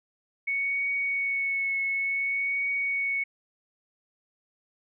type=tone with vibrato; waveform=sine; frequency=2217 Hz; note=C#7; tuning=in tune; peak=-25 dBFS; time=0.47-3.24 s; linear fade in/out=10 ms; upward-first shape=triangle; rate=0.56 Hz; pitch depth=20 cents each way; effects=none